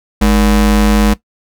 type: ring-modulated tone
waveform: square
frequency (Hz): 130.81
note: C3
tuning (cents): 0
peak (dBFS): -5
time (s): 0.21-1.14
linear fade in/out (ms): 10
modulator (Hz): 79.2
effects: noise-tail reverb RT60 0.1 s tail -17 dB re dry